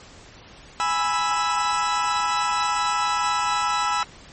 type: chord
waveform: 40% pulse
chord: E major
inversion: first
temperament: equal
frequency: 830.6 / 987.8 / 1318.5 Hz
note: G#5 / B5 / E6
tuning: 0 / 0 / 0 cents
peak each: -26 / -24 / -23 dBFS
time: 0.8-4.03 s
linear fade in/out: 0 ms
effects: pink hiss -46 dBFS RMS until 4.32 s + MP3 32 kbps